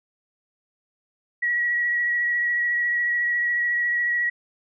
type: tone with vibrato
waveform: sine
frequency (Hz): 1920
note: B6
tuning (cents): -49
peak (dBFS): -20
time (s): 1.42-4.3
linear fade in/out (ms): 10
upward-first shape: triangle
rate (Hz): 14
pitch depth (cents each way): 21
effects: none